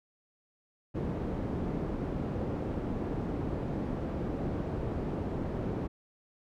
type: low-pass noise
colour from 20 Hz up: white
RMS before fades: -34 dBFS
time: 0.94-5.88 s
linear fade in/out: 20 ms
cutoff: 340 Hz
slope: 12 dB/octave
effects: none